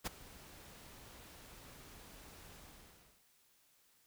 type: noise with ADSR envelope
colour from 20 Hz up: pink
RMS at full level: -36 dBFS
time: 0.04-3.24 s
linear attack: 26 ms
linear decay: 17 ms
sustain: -20 dB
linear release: 670 ms
effects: white hiss -71 dBFS RMS until 4.06 s